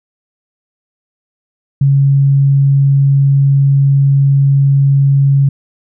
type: tone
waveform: sine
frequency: 138.59 Hz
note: C#3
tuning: in tune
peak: -6 dBFS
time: 1.81-5.49 s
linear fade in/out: 5 ms
effects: none